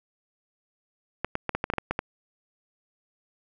clicks, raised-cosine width 0.5 ms, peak -11 dBFS, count 10, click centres 1.246 / 1.354 / 1.493 / 1.55 / 1.641 / 1.701 / 1.737 / 1.783 / 1.91 / 1.991 s, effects none

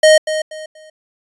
square tone with echo, 622.3 Hz, D#5, in tune, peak -6 dBFS, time 0.03-0.18 s, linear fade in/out 5 ms, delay 240 ms, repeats 3, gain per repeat -11 dB, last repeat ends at 0.9 s, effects resampled to 24000 Hz

